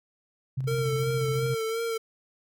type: tone with tremolo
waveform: sine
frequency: 131.9 Hz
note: C3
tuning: 14 cents sharp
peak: -25 dBFS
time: 0.57-1.55 s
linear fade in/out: 10 ms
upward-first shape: square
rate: 14 Hz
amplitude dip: 35%
type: tone with vibrato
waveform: square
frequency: 452.7 Hz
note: A4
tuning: 49 cents sharp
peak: -28 dBFS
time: 0.67-1.98 s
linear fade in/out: 10 ms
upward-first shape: sine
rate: 2.8 Hz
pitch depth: 37 cents each way
effects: none